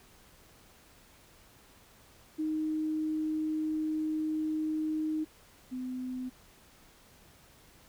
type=tone pair in turn; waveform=sine; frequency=311.1 / 254.5 Hz; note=D#4 / C4; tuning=0 / -48 cents; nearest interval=minor third; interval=348 cents; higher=first; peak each=-29 / -34 dBFS; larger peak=first; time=2.38-5.25 / 5.71-6.3 s; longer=first; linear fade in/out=20 ms; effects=pink hiss -59 dBFS RMS until 7.88 s